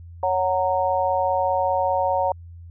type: chord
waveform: sine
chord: F# major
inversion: second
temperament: just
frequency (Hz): 555 / 740 / 925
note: C#5 / F#5 / A#5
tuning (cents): +2 / 0 / -14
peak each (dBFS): -23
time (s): 0.23-2.32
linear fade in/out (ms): 2
effects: added 85 Hz sine -38 dBFS peak until 2.7 s